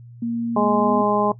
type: tone with pitch glide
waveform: sine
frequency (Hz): 233.1 to 243.4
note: A#3 to B3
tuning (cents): 0 to -25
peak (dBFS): -21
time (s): 0.22-1.02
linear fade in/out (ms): 5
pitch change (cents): +75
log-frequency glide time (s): 0.82-0.9
type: harmonic tone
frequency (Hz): 207.7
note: G#3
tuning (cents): 0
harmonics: 1 / 2 / 3 / 4 / 5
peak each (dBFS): -23 / -23 / -23 / -23 / -23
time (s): 0.56-1.32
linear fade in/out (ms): 5
effects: noise-tail reverb RT60 0.1 s tail -17 dB re dry + added 119 Hz sine -39 dBFS peak until 1.39 s